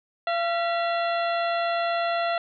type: harmonic tone with a mistuned harmonic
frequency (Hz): 682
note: F5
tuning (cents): -41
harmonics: 1 / 2 / 3 / 4 / 5 / 6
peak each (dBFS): -24 / -30 / -34 / -36 / -38 / -40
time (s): 0.27-2.38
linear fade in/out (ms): 2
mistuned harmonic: 3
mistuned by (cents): -77
effects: none